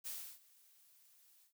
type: noise with ADSR envelope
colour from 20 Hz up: blue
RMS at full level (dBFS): -43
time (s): 0.04-1.53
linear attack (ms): 28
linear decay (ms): 320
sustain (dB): -24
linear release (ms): 100
effects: none